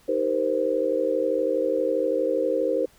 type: chord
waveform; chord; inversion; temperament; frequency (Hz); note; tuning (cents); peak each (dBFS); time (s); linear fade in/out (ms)
sine; C minor seventh; first; just; 314 / 392.4 / 470.9 / 523.3; Eb4 / G4 / Bb4 / C5; +16 / +2 / +18 / 0; -29 / -29 / -26 / -24; 0.08-2.86; 10
effects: pink hiss -57 dBFS RMS until 2.98 s